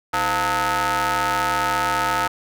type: ring-modulated tone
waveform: sawtooth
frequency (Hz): 191.4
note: G3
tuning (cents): -41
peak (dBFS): -12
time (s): 0.13-2.28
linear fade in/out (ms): 10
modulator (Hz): 1090
effects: none